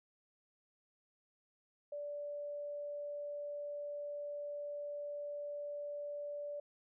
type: tone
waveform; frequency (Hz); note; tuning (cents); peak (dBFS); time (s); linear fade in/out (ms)
sine; 582; D5; -16; -40; 1.92-6.6; 5
effects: none